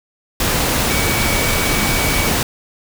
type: tone in noise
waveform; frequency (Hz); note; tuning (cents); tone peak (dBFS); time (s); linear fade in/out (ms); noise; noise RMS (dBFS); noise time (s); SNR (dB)
sine; 2267; C#7; +38; -23; 0.9-2.29; 2; pink; -17; 0.4-2.43; -9
effects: none